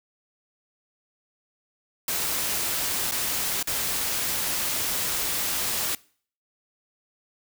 white noise with dropouts, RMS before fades -27 dBFS, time 2.08-5.95 s, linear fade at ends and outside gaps 2 ms, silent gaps 3.112-3.12 / 3.628-3.672 s, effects noise-tail reverb RT60 0.5 s tail -23 dB re dry

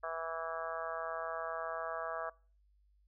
harmonic tone, 163.8 Hz, E3, 11 cents flat, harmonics 3 / 4 / 5 / 6 / 7 / 8 / 9 / 10, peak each -47 / -40 / -49 / -49 / -42 / -45 / -51 / -47 dBFS, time 0.03-2.3 s, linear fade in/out 10 ms, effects noise-tail reverb RT60 0.4 s tail -24 dB re dry + added 50 Hz sine -66 dBFS peak until 3.07 s

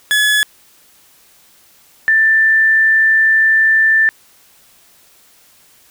30% pulse / sine tone pair in turn, 1703 / 1773.9 Hz, G#6 / A6, +43 / +14 cents, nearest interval minor second, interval 71 cents, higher second, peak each -8 dBFS, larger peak neither, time 0.11-0.43 / 2.08-4.09 s, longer second, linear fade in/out 0 ms, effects white hiss -49 dBFS RMS until 5.9 s

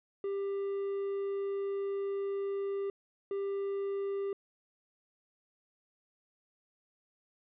triangle tone bursts at uneven times, 396.2 Hz, G4, 18 cents sharp, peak -30 dBFS, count 2, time 0.24-2.9 / 3.31-4.33 s, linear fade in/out 2 ms, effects resampled to 8000 Hz

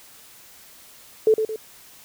sine tone with echo, 437.3 Hz, A4, 11 cents flat, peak -12 dBFS, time 1.27-1.34 s, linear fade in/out 2 ms, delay 110 ms, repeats 2, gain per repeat -7 dB, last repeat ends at 1.56 s, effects white hiss -48 dBFS RMS until 2.04 s

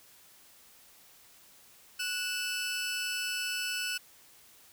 20% pulse tone pair together, 1477.2 / 2632 Hz, F#6 / E7, -3 / -3 cents, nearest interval minor seventh, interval 1000 cents, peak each -30 / -30 dBFS, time 1.99-3.98 s, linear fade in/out 10 ms, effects white hiss -58 dBFS RMS until 4.72 s

